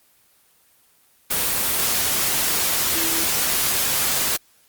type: tone in noise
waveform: sine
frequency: 329.6 Hz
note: E4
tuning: in tune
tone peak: -29 dBFS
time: 2.95-3.24 s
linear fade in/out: 10 ms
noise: white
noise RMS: -21 dBFS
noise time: 1.3-4.37 s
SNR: -11 dB
effects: white hiss -58 dBFS RMS until 4.68 s + Opus 24 kbps